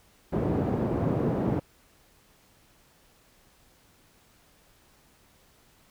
pink band-pass noise, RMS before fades -27 dBFS, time 0.32-1.6 s, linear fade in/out 10 ms, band 120 to 510 Hz, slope 12 dB/octave, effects pink hiss -61 dBFS RMS until 5.9 s

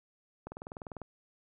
click train, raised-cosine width 1 ms, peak -27 dBFS, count 12, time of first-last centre 0.47-1.017 s, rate 20.1 Hz, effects none

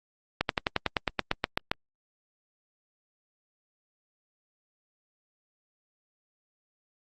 slowing click train, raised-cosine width 0.3 ms, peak -8 dBFS, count 13, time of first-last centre 0.41-1.715 s, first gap 82 ms, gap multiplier 1.05, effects Opus 48 kbps

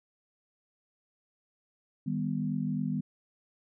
sine chord, Eb augmented, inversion none, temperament equal with one note detuned, 155.56 / 199.31 / 246.9 Hz, Eb3 / G3 / B3, 0 / +29 / 0 cents, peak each -33 dBFS, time 2.06-3.01 s, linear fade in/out 10 ms, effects none

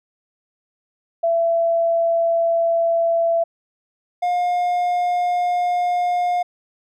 sine / triangle tone pair in turn, 670 / 711.9 Hz, E5 / F5, +28 / +33 cents, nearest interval minor second, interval 105 cents, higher second, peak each -15 dBFS, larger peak neither, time 1.23-3.44 / 4.22-6.43 s, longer neither, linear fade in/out 10 ms, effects none

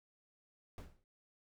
brown noise with exponential decay, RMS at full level -42 dBFS, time 0.78-1.04 s, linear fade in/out 1 ms, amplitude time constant 56 ms, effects none

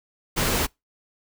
pink noise, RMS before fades -23 dBFS, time 0.36-0.67 s, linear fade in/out 20 ms, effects noise-tail reverb RT60 0.2 s tail -26 dB re dry

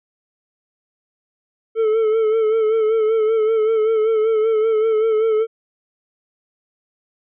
triangle tone with vibrato, 440 Hz, A4, in tune, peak -12 dBFS, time 1.75-5.47 s, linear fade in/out 50 ms, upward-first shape sine, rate 5.2 Hz, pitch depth 46 cents each way, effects resampled to 8000 Hz

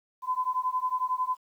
sine beating tone pair, 1010 / 1021 Hz, B5 / C6, +39 / -43 cents, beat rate 11 Hz, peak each -29 / -29 dBFS, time 0.22-1.37 s, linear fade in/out 50 ms, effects 10-bit

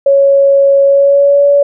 sine tone with pitch glide, 554.4 to 569 Hz, C#5 to C#5, 0 to +45 cents, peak -4 dBFS, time 0.06-1.63 s, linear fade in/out 5 ms, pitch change +45 cents, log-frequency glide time 0.84-1.46 s, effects none

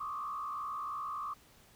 sine tone with frequency modulation, 1165 Hz, D6, 14 cents flat, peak -36 dBFS, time 0-1.34 s, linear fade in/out 10 ms, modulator 62.9 Hz, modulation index 1.3, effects pink hiss -62 dBFS RMS until 1.75 s

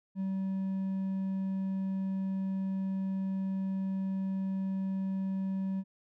triangle tone with hard clipping, 191.7 Hz, G3, 38 cents flat, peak -31 dBFS, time 0.15-5.84 s, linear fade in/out 50 ms, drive 5 dB, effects none

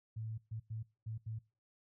sine tone bursts at uneven times, 110.7 Hz, A2, 11 cents sharp, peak -39 dBFS, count 5, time 0.16-0.38 / 0.51-0.6 / 0.7-0.83 / 1.06-1.18 / 1.26-1.39 s, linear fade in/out 10 ms, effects noise-tail reverb RT60 0.3 s tail -21 dB re dry

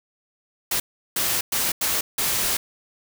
white noise bursts at uneven times, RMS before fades -23 dBFS, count 5, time 0.71-0.8 / 1.16-1.41 / 1.52-1.72 / 1.81-2.01 / 2.18-2.57 s, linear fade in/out 5 ms, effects none

